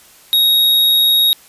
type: tone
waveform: square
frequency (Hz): 3771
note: A#7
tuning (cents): +19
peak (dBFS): -10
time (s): 0.33-1.33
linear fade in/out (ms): 0
effects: white hiss -45 dBFS RMS until 1.48 s + resampled to 32000 Hz